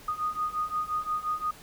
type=beating tone pair; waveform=sine; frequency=1233 / 1238.7 Hz; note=D#6 / D#6; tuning=-16 / -8 cents; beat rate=5.7 Hz; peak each=-32 / -30 dBFS; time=0.08-1.51 s; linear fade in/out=5 ms; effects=pink hiss -50 dBFS RMS until 1.62 s